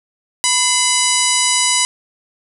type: harmonic tone with a mistuned harmonic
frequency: 987.8 Hz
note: B5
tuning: in tune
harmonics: 1 / 2 / 3 / 4 / 5 / 6 / 7 / 8 / 9 / 10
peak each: -22 / -22 / -22 / -22 / -22 / -22 / -22 / -22 / -22 / -22 dBFS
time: 0.44-1.85 s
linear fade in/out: 0 ms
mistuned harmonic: 2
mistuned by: +71 cents
effects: none